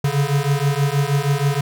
square beating tone pair, 138.59 / 144.89 Hz, C#3 / D3, 0 / -23 cents, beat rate 6.3 Hz, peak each -20 dBFS, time 0.04-1.61 s, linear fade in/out 5 ms, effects none

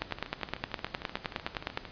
two click trains, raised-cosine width 0.3 ms, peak -24 / -14 dBFS, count 24 / 18, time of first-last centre 0.11-1.852 / 0.02-1.774 s, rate 13.2 / 9.69 Hz, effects pink hiss -49 dBFS RMS until 1.91 s + resampled to 11025 Hz

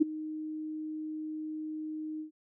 sine tone with ADSR envelope, 310.2 Hz, D#4, 5 cents flat, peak -17 dBFS, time 0-2.31 s, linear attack 20 ms, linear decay 12 ms, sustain -18 dB, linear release 110 ms, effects none

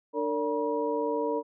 sine tone cluster, 297.6 / 455.3 / 575 / 961 Hz, D4 / A#4 / D5 / B5, +23 / -41 / -37 / -48 cents, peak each -33 / -29 / -33 / -33 dBFS, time 0.13-1.43 s, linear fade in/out 50 ms, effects none

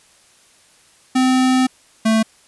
square tone pair in turn, 257.6 / 221.3 Hz, C4 / A3, -27 / +10 cents, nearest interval minor third, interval 263 cents, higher first, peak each -13 dBFS, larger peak neither, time 1.15-1.67 / 2.05-2.23 s, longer first, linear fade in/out 10 ms, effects white hiss -52 dBFS RMS until 2.47 s + resampled to 24000 Hz

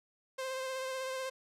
sawtooth tone with vibrato, 523.3 Hz, C5, in tune, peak -32 dBFS, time 0.38-1.3 s, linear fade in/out 10 ms, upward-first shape triangle, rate 16 Hz, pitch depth 25 cents each way, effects low-pass 11000 Hz 12 dB/octave

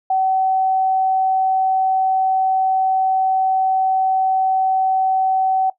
sine tone, 760 Hz, F#5, 46 cents sharp, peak -14 dBFS, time 0.1-5.7 s, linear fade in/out 5 ms, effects noise-tail reverb RT60 0.1 s tail -17 dB re dry

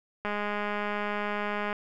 click train, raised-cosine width 0.5 ms, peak -17 dBFS, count 307, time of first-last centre 0.25-1.728 s, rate 207 Hz, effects none

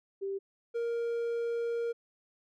sine / triangle tone pair in turn, 392 / 467.7 Hz, G4 / A#4, 0 / +6 cents, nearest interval minor third, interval 306 cents, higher second, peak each -32 / -28 dBFS, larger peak second, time 0.21-0.39 / 0.74-1.93 s, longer second, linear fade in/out 20 ms, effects none

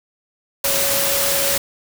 sine tone in noise, 556 Hz, C#5, 5 cents sharp, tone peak -24 dBFS, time 0.64-1.58 s, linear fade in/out 5 ms, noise white, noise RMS -19 dBFS, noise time 0.64-1.58 s, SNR -8 dB, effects none

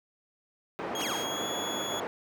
pink band-pass noise, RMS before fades -35 dBFS, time 0.79-2.07 s, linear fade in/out 0 ms, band 310 to 1300 Hz, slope 12 dB/octave
30% pulse tone with pitch glide, 3268 to 3375 Hz, G#7 to G#7, -29 to +27 cents, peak -32 dBFS, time 0.95-2 s, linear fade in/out 2 ms, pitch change +56 cents, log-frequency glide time 1.18-1.45 s
sawtooth exponential two-way sweep, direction up then down, 89.8 to 3136 to 278.3 Hz, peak -31 dBFS, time 0.96-1.27 s, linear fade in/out 50 ms, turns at 1.02 s
effects none

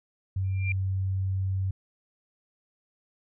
sine tone, 95.3 Hz, G2, 48 cents flat, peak -25 dBFS, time 0.36-1.71 s, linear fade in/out 5 ms
sine tone with exponential growth, 2377 Hz, D7, 20 cents sharp, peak -26 dBFS, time 0.44-0.72 s, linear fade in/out 2 ms, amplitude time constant 59 ms
effects none

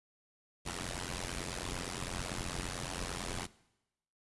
pink noise with amplitude modulation, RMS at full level -35 dBFS, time 0.65-3.47 s, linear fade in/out 20 ms, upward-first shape sine, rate 88.9 Hz, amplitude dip 100%, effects noise-tail reverb RT60 0.9 s tail -20 dB re dry + resampled to 24000 Hz

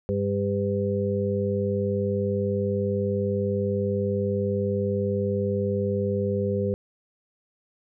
harmonic tone, 100 Hz, G2, 35 cents sharp, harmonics 1 / 2 / 4 / 5, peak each -28 / -28 / -28 / -28 dBFS, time 0.09-6.74 s, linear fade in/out 0 ms, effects none

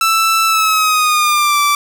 sawtooth tone with pitch glide, 1324 to 1166 Hz, E6 to D6, +7 to -13 cents, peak -7 dBFS, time 0.01-1.75 s, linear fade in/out 2 ms, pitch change -220 cents, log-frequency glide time 0.46-1.6 s, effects none

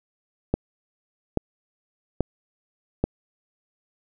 click train, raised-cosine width 2 ms, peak -7 dBFS, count 4, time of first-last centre 0.54-3.04 s, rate 1.2 Hz, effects none

